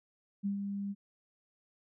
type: tone with ADSR envelope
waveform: sine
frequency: 200 Hz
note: G3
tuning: 35 cents sharp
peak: -29 dBFS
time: 0.43-0.95 s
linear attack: 28 ms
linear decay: 110 ms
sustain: -5 dB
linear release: 40 ms
effects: none